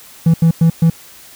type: tone bursts at uneven times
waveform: triangle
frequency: 164.81 Hz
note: E3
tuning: in tune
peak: -4 dBFS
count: 4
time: 0.26-0.34 / 0.42-0.51 / 0.61-0.7 / 0.82-0.9 s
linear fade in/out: 5 ms
effects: tanh soft clip ceiling 0 dBFS + white hiss -40 dBFS RMS until 1.35 s